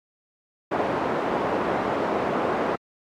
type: band-pass noise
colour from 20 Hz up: pink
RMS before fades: -25 dBFS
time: 0.71-2.76 s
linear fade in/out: 10 ms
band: 330 to 1000 Hz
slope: 12 dB/octave
effects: AAC 64 kbps